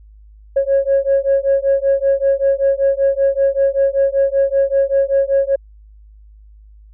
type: beating tone pair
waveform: sine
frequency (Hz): 546 / 551.2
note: C#5 / C#5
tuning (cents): -26 / -10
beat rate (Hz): 5.2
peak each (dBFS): -14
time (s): 0.56-5.56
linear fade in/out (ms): 10
effects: tanh soft clip ceiling -7 dBFS + added 52 Hz sine -40 dBFS peak until 6.93 s